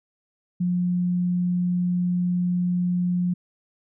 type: tone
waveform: sine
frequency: 178.1 Hz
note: F3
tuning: 34 cents sharp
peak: -20 dBFS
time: 0.6-3.34 s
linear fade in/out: 10 ms
effects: none